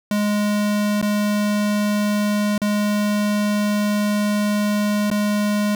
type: tone with dropouts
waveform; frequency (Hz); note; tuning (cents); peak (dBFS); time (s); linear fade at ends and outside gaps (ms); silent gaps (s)
square; 207.7; G#3; 0; -18; 0.11-5.75; 2; 1.015-1.026 / 2.579-2.617 / 5.102-5.113
effects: 9-bit

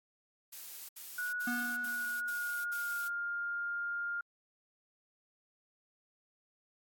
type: noise bursts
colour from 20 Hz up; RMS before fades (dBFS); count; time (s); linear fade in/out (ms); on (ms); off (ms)
blue; -46; 6; 0.52-3.085; 10; 370; 69
type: tone with pitch glide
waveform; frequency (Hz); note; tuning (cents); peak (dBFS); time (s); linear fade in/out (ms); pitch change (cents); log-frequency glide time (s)
sine; 1465 to 1406.1; F#6 to F6; -18 to +11; -34; 1.18-4.21; 5; -71; 1.83-3.11
type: tone with exponential decay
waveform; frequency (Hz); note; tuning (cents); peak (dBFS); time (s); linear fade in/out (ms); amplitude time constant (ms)
square; 243.1; B3; -27; -34; 1.47-2.39; 5; 200
effects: AAC 64 kbps

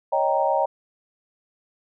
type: chord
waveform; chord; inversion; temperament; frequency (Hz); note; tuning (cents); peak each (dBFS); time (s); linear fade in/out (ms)
sine; Eb dominant seventh; third; equal; 554.4 / 622.3 / 784 / 932.3; Db5 / Eb5 / G5 / Bb5; 0 / 0 / 0 / 0; -24; 0.12-0.66; 10
effects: none

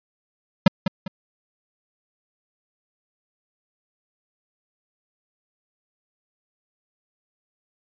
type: tone with echo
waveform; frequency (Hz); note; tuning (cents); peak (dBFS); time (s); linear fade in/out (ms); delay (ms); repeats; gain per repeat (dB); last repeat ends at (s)
square; 187.7; F#3; +25; -8; 0.66-0.68; 5; 200; 2; -10; 1.08
effects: resampled to 11025 Hz

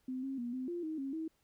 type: tone with pitch steps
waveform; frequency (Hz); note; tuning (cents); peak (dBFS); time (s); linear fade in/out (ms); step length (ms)
sine; 257.2 / 269.1 / 240 / 257.4 / 347.3 / 314.5 / 271.5 / 320.5; C4 / C4 / B3 / C4 / F4 / D#4 / C#4 / E4; -30 / +49 / -49 / -28 / -10 / +19 / -36 / -49; -36; 0.08-1.28; 5; 150
effects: pink hiss -75 dBFS RMS until 1.43 s

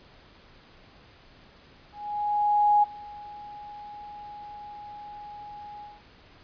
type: tone with ADSR envelope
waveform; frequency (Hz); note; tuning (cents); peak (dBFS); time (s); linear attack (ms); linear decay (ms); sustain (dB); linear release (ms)
sine; 830.6; G#5; 0; -16; 1.92-6.02; 910; 15; -23; 200
effects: pink hiss -54 dBFS RMS until 6.43 s + resampled to 11025 Hz

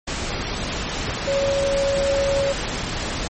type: tone in noise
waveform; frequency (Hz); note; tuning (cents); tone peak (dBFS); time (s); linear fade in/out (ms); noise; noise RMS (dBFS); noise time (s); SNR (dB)
sine; 554.4; C#5; 0; -18; 1.27-2.53; 10; pink; -26; 0.07-3.28; +5
effects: MP3 32 kbps

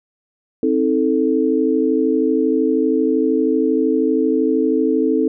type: chord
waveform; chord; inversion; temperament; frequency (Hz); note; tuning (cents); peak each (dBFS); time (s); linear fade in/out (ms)
sine; A diminished; first; just; 264 / 316.8 / 440; C4 / Eb4 / A4; +16 / +31 / 0; -18; 0.63-5.28; 2
effects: none

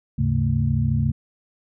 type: tone cluster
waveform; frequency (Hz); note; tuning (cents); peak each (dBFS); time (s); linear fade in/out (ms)
sine; 73.8 / 102.1 / 136 / 222.9; D2 / G#2 / C#3 / A3; +9 / -29 / -33 / +23; -26 / -23 / -21 / -26; 0.18-1.12; 10
effects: none

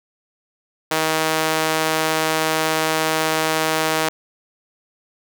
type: tone with high-pass filter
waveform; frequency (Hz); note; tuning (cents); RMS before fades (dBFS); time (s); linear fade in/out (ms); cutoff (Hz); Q
sawtooth; 158.3; D#3; +30; -20; 0.91-4.09; 5; 520; 0.67
effects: none

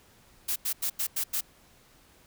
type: noise bursts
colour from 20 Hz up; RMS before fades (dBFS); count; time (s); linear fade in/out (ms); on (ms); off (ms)
blue; -29; 6; 0.48-1.41; 10; 80; 90
effects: pink hiss -59 dBFS RMS until 2.26 s

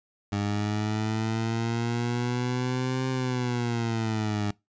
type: linear two-way sweep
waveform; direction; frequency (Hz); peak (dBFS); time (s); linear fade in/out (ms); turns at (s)
20% pulse; up then down; 101.1 to 130.81 to 102.3; -21; 0.32-4.51; 5; 3.09
effects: noise-tail reverb RT60 0.2 s tail -23 dB re dry + resampled to 16000 Hz

